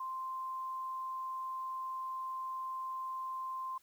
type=tone; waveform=sine; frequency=1045 Hz; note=C6; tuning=2 cents flat; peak=-37 dBFS; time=0-3.78 s; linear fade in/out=5 ms; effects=white hiss -69 dBFS RMS until 3.82 s